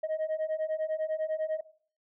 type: beating tone pair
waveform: sine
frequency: 622.3 / 632.3 Hz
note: D#5 / D#5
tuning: 0 / +28 cents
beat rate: 10 Hz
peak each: -30 dBFS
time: 0.03-1.61 s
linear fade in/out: 10 ms
effects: noise-tail reverb RT60 0.5 s tail -18 dB re dry + tanh soft clip ceiling -26 dBFS